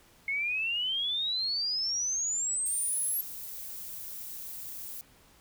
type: exponential sweep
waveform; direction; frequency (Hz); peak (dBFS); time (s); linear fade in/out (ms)
sine; up; 2163 to 11640; -28; 0.28-3.21; 2
type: noise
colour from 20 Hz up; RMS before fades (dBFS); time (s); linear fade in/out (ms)
violet; -41; 2.66-5.01; 0
effects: pink hiss -60 dBFS RMS until 5.4 s